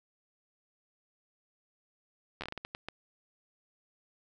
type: slowing click train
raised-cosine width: 0.3 ms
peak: -22 dBFS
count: 10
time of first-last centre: 2.41-2.886 s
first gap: 11 ms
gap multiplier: 1.37
effects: none